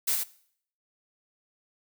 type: noise with echo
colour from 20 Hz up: blue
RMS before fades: -26 dBFS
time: 0.07-0.16 s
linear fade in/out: 10 ms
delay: 78 ms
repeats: 1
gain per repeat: -4 dB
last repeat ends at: 0.238 s
effects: noise-tail reverb RT60 0.6 s tail -19 dB re dry